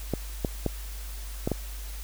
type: clicks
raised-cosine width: 2 ms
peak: -12 dBFS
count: 5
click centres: 0.137 / 0.448 / 0.663 / 1.475 / 1.517 s
effects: added 50 Hz sine -35 dBFS peak until 2.03 s + white hiss -45 dBFS RMS until 2.03 s